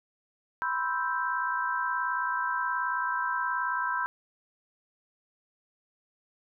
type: chord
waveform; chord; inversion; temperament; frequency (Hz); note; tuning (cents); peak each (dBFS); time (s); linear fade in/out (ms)
sine; C major seventh; third; equal; 987.8 / 1046.5 / 1318.5 / 1568; B5 / C6 / E6 / G6; 0 / 0 / 0 / 0; -31 / -36 / -34 / -31; 0.62-4.06; 0
effects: none